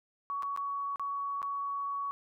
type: tone with dropouts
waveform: sine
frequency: 1123 Hz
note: C#6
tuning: 22 cents sharp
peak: -32 dBFS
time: 0.3-2.11 s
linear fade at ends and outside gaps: 0 ms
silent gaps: 0.424-0.431 / 0.563-0.574 / 0.959-0.996 / 1.418-1.428 s
effects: none